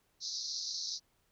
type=band-pass noise; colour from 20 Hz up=pink; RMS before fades=-39 dBFS; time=0.2-1 s; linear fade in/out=50 ms; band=4000 to 6100 Hz; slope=96 dB/octave; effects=pink hiss -74 dBFS RMS until 1.31 s